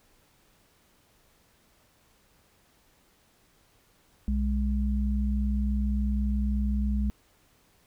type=tone pair together; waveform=sine; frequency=61.7 / 207.7 Hz; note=B1 / G#3; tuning=-1 / 0 cents; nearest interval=octave + major sixth; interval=2101 cents; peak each=-25 / -29 dBFS; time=4.28-7.1 s; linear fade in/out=0 ms; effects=pink hiss -64 dBFS RMS until 7.86 s

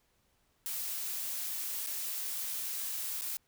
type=noise with dropouts; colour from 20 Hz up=blue; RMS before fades=-37 dBFS; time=0.66-3.37 s; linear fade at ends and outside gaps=0 ms; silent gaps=1.863-1.87 / 3.211-3.219 s; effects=pink hiss -73 dBFS RMS until 3.47 s

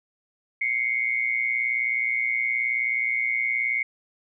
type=tone pair together; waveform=sine; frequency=2098 / 2217 Hz; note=C7 / C#7; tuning=+4 / 0 cents; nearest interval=minor second; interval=96 cents; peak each=-25 / -25 dBFS; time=0.61-3.83 s; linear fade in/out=5 ms; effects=none

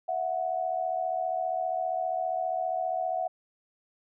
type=tone pair together; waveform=sine; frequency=659.3 / 734.3 Hz; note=E5 / F#5; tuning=0 / -13 cents; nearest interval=major second; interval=187 cents; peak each=-31 / -29 dBFS; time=0.08-3.28 s; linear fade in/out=10 ms; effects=none

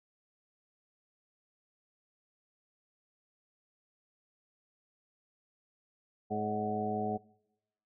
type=harmonic tone with a mistuned harmonic; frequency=106 Hz; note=G#2; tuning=36 cents sharp; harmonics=1 / 2 / 3 / 4 / 5 / 6 / 7; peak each=-43 / -36 / -45 / -37 / -46 / -42 / -35 dBFS; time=6.3-7.18 s; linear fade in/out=20 ms; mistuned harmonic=5; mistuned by=+85 cents; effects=noise-tail reverb RT60 0.9 s tail -23 dB re dry

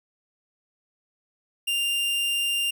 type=tone; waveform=45% pulse; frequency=2794 Hz; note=F7; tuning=in tune; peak=-23 dBFS; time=1.67-2.71 s; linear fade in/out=10 ms; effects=none

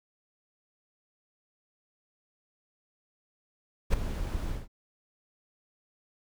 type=noise with ADSR envelope; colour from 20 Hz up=brown; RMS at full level=-19 dBFS; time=3.9-4.68 s; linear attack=36 ms; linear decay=4 ms; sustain=-13 dB; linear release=180 ms; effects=none

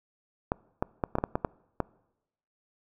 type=clicks; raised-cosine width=1 ms; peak=-12 dBFS; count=9; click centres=0.519 / 0.825 / 1.038 / 1.154 / 1.185 / 1.239 / 1.355 / 1.448 / 1.803 s; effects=noise-tail reverb RT60 0.9 s tail -24 dB re dry

